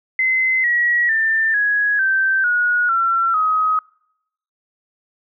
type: tone with pitch steps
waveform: sine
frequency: 2053 / 1915.5 / 1787.2 / 1667.6 / 1555.9 / 1451.7 / 1354.5 / 1263.8 Hz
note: C7 / A#6 / A6 / G#6 / G6 / F#6 / E6 / D#6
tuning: -33 / +47 / +27 / +7 / -13 / -33 / +47 / +27 cents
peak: -14 dBFS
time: 0.19-3.79 s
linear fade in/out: 2 ms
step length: 450 ms
effects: noise-tail reverb RT60 0.8 s tail -25 dB re dry